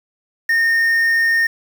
triangle tone with quantisation, 1833 Hz, A#6, 30 cents flat, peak -11 dBFS, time 0.49-1.47 s, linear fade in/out 5 ms, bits 6, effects none

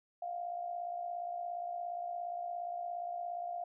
sine tone with amplitude modulation, 700 Hz, F5, 4 cents sharp, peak -34 dBFS, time 0.22-3.64 s, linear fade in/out 5 ms, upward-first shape sine, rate 57.2 Hz, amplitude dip 60%, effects none

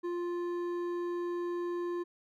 sine tone with hard clipping, 349.2 Hz, F4, in tune, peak -34 dBFS, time 0.03-2.04 s, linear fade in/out 20 ms, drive 8 dB, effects none

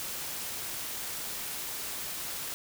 white noise, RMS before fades -37 dBFS, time 0-2.54 s, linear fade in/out 0 ms, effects none

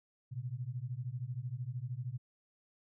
sine beating tone pair, 117.9 / 130.9 Hz, A#2 / C3, +20 / +1 cents, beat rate 13 Hz, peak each -40 / -40 dBFS, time 0.31-2.18 s, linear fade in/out 20 ms, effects none

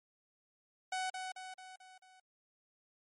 sawtooth tone with echo, 747 Hz, F#5, 16 cents sharp, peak -31 dBFS, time 0.92-1.1 s, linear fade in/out 5 ms, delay 220 ms, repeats 5, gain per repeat -5 dB, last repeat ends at 2.2 s, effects MP3 48 kbps

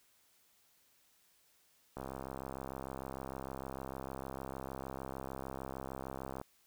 click train, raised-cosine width 1 ms, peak -28 dBFS, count 297, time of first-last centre 1.97-6.414 s, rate 66.6 Hz, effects white hiss -70 dBFS RMS until 6.66 s

